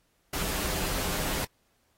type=noise with comb filter; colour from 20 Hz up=pink; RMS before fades=-31 dBFS; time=0.33-1.45 s; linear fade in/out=5 ms; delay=8.8 ms; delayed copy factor=-0.5; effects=pink hiss -71 dBFS RMS until 1.97 s + AAC 48 kbps